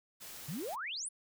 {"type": "noise", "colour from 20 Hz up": "white", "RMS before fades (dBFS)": -48, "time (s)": [0.2, 0.76], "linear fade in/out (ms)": 20}
{"type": "exponential sweep", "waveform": "sine", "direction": "up", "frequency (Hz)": [130.81, 10390], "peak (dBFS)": -37, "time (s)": [0.48, 1.09], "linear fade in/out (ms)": 10}
{"effects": []}